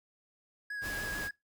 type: tone with vibrato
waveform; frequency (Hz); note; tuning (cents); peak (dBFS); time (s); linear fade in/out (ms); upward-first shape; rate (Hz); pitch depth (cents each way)
triangle; 1661.2; G#6; 0; -34; 0.7-1.31; 5; triangle; 6.8; 30
type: noise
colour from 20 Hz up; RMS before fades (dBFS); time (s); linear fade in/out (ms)
pink; -41; 0.81-1.3; 50
effects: noise-tail reverb RT60 0.2 s tail -22 dB re dry